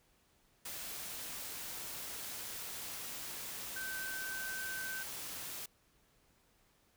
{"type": "tone in noise", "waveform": "sine", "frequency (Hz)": 1539, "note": "G6", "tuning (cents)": -32, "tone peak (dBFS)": -40, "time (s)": [3.76, 5.03], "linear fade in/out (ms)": 5, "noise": "white", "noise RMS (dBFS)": -44, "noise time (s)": [0.65, 5.66], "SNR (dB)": 1, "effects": ["pink hiss -71 dBFS RMS until 6.96 s"]}